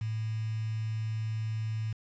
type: tone with quantisation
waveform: sine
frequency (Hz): 110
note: A2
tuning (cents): 0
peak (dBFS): -30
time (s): 0.01-1.93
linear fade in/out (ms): 5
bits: 8
effects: resampled to 16000 Hz